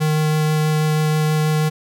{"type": "tone with vibrato", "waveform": "square", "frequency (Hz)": 154.2, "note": "D#3", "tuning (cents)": -15, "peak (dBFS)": -16, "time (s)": [0, 1.7], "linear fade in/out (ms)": 20, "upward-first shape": "sine", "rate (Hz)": 6.2, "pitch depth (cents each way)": 8, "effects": []}